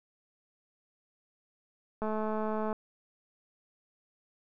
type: click train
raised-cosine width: 1 ms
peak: -21 dBFS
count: 154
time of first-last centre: 2.02-2.728 s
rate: 216 Hz
effects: none